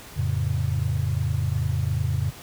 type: chord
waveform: sine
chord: F augmented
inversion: none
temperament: equal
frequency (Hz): 87.31 / 110 / 138.59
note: F2 / A2 / C#3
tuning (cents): 0 / 0 / 0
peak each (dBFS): -26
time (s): 0.16-2.31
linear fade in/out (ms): 20
effects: pink hiss -43 dBFS RMS until 2.42 s